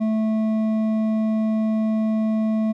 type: tone with hard clipping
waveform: sine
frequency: 218.8 Hz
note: A3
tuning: 9 cents flat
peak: -20 dBFS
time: 0-2.73 s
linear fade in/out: 20 ms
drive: 7 dB
effects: none